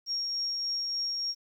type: tone with tremolo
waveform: sine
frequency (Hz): 5570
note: F8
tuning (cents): -5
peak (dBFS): -28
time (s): 0.06-1.35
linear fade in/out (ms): 50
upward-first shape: triangle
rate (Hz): 3.4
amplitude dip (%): 25
effects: 10-bit